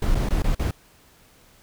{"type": "noise with dropouts", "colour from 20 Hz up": "brown", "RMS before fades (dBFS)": -21, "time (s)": [0.02, 0.71], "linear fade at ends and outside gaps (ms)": 2, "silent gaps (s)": [[0.147, 0.152], [0.289, 0.306], [0.422, 0.442], [0.548, 0.595]], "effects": ["pink hiss -55 dBFS RMS until 1.62 s"]}